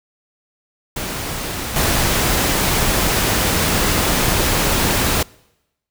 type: noise with level steps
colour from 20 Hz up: pink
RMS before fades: -25 / -17 dBFS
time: 0.96-5.23 s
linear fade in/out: 5 ms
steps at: 1.76 s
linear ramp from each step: 2 ms
effects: noise-tail reverb RT60 0.9 s tail -25 dB re dry